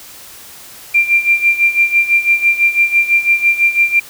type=tone with tremolo; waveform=sine; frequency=2375 Hz; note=D7; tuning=19 cents sharp; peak=-6 dBFS; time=0.94-4 s; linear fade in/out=10 ms; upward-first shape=sine; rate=6 Hz; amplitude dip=80%; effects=white hiss -36 dBFS RMS until 4.09 s